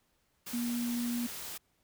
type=tone in noise; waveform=sine; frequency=239.1 Hz; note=A#3; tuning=44 cents sharp; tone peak=-31 dBFS; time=0.53-1.27 s; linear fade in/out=10 ms; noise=white; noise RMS=-42 dBFS; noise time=0.46-1.58 s; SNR=+8 dB; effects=pink hiss -74 dBFS RMS until 1.83 s